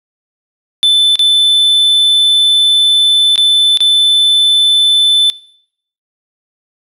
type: tone with dropouts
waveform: triangle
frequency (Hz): 3520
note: A7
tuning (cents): 0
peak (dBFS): -4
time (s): 0.83-5.3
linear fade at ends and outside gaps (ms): 0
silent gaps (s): 1.156-1.193 / 3.358-3.378 / 3.773-3.805
effects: noise-tail reverb RT60 0.7 s tail -23 dB re dry + resampled to 32000 Hz